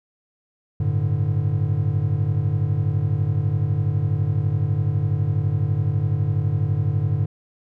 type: chord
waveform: triangle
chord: G suspended second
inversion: none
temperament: equal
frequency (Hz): 98 / 110 / 146.83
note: G2 / A2 / D3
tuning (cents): 0 / 0 / 0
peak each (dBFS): -21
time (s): 0.8-7.26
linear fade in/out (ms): 5
effects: none